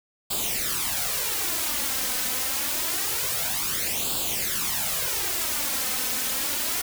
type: noise with flanger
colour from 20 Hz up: white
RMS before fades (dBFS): -27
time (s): 0.3-6.82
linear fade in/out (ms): 10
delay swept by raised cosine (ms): 0.25 to 3.95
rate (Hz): 0.26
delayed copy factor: +0.7
effects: none